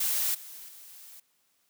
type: noise with level steps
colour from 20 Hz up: blue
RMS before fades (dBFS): -28 / -45 / -49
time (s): 0-1.2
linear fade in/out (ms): 5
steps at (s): 0.34 / 0.68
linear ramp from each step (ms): 10
effects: white hiss -71 dBFS RMS until 1.69 s + high-pass 100 Hz 12 dB/octave